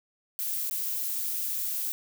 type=noise with dropouts; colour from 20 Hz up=violet; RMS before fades=-31 dBFS; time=0.39-1.92 s; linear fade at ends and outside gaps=0 ms; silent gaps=0.697-0.711 s; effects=none